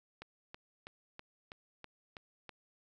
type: click train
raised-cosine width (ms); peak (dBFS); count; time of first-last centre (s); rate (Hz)
0.3; -30; 8; 0.22-2.493; 3.08
effects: none